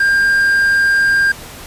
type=tone; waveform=triangle; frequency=1600 Hz; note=G6; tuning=35 cents sharp; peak=-8 dBFS; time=0-1.32 s; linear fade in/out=5 ms; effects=pink hiss -33 dBFS RMS until 1.66 s + resampled to 32000 Hz